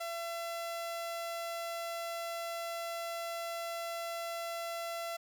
sawtooth tone, 675 Hz, E5, 41 cents sharp, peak -33 dBFS, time 0-5.17 s, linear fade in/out 10 ms, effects none

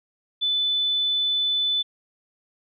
sine tone, 3500 Hz, A7, 10 cents flat, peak -20 dBFS, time 0.41-1.83 s, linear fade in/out 20 ms, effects none

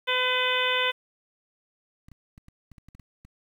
harmonic tone, 505 Hz, B4, 39 cents sharp, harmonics 1 / 2 / 3 / 4 / 5 / 6 / 7, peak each -30 / -30 / -30 / -30 / -30 / -30 / -30 dBFS, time 0.07-0.92 s, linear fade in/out 20 ms
clicks, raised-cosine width 5 ms, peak -37 dBFS, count 10, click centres 2.085 / 2.117 / 2.379 / 2.484 / 2.717 / 2.782 / 2.886 / 2.95 / 2.997 / 3.25 s
effects 9-bit

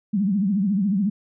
sine tone with vibrato, 197.9 Hz, G3, 17 cents sharp, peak -18 dBFS, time 0.13-1.1 s, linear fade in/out 10 ms, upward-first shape triangle, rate 14 Hz, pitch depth 180 cents each way, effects none

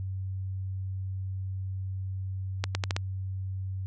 accelerating click train, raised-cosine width 0.2 ms, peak -11 dBFS, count 5, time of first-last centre 2.64-2.965 s, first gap 110 ms, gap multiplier 0.8, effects added 95 Hz sine -31 dBFS peak until 3.86 s + resampled to 24000 Hz

